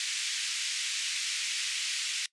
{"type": "band-pass noise", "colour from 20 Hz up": "pink", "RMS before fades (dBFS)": -33, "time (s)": [0, 2.26], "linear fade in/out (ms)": 2, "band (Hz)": [2200, 8200], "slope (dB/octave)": 24, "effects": ["noise-tail reverb RT60 0.1 s tail -21 dB re dry", "resampled to 24000 Hz"]}